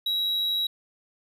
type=tone; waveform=triangle; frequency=3869 Hz; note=B7; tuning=36 cents flat; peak=-22 dBFS; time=0.06-0.67 s; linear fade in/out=5 ms; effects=none